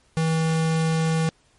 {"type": "tone", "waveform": "square", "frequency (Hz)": 161.3, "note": "E3", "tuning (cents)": -37, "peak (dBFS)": -20, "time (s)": [0.17, 1.29], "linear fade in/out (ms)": 0, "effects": ["pink hiss -61 dBFS RMS until 1.58 s", "MP3 48 kbps"]}